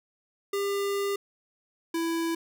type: tone pair in turn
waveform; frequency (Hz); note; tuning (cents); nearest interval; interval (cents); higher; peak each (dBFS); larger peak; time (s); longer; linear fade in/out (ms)
square; 400.1 / 331.5; G4 / E4; +35 / +10; minor third; 325; first; -27 / -27; neither; 0.53-1.16 / 1.94-2.35; first; 5
effects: none